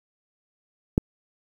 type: click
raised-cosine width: 3 ms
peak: -5 dBFS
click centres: 0.979 s
effects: 7-bit